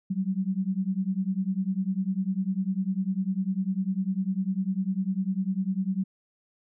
sine beating tone pair, 185.2 / 195.2 Hz, F#3 / G3, +2 / -7 cents, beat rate 10 Hz, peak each -28 dBFS, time 0.1-6.04 s, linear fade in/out 10 ms, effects none

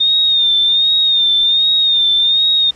sine tone with vibrato, 3657 Hz, A#7, 34 cents flat, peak -9 dBFS, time 0-2.71 s, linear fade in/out 10 ms, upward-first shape sine, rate 1.3 Hz, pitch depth 54 cents each way, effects pink hiss -43 dBFS RMS until 2.75 s + low-pass 6000 Hz 12 dB/octave

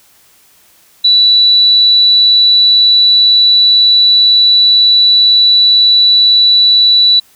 sine tone, 3951 Hz, B7, in tune, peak -4 dBFS, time 1.04-7.2 s, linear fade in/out 10 ms, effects white hiss -47 dBFS RMS until 7.35 s

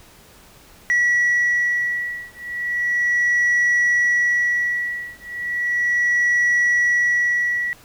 sine beating tone pair, 1937 / 1937.35 Hz, B6 / B6, -34 / -34 cents, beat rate 0.35 Hz, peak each -18 dBFS, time 0.9-7.73 s, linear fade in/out 0 ms, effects tanh soft clip ceiling -13 dBFS + pink hiss -48 dBFS RMS until 7.84 s

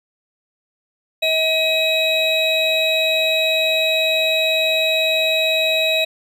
triangle tone cluster, 640 / 2540 / 3858 Hz, D#5 / D#7 / B7, +49 / +35 / -41 cents, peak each -18 dBFS, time 1.22-6.05 s, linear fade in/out 10 ms, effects none

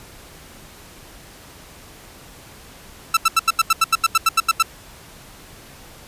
sawtooth tone bursts, 1328 Hz, E6, 12 cents sharp, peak -8 dBFS, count 14, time 3.14-4.626 s, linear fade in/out 5 ms, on 30 ms, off 82 ms, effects pink hiss -43 dBFS RMS until 6.07 s + resampled to 32000 Hz

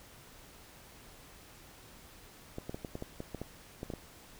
clicks, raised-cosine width 2 ms, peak -25 dBFS, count 12, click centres 2.584 / 2.695 / 2.745 / 2.848 / 2.954 / 3.024 / 3.204 / 3.347 / 3.416 / 3.831 / 3.902 / 3.937 s, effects pink hiss -55 dBFS RMS until 4.39 s

